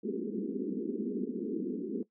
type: band-pass noise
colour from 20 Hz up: pink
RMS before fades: -35 dBFS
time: 0.03-2.03 s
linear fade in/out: 5 ms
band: 190 to 440 Hz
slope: 96 dB/octave
effects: noise-tail reverb RT60 0.1 s tail -17 dB re dry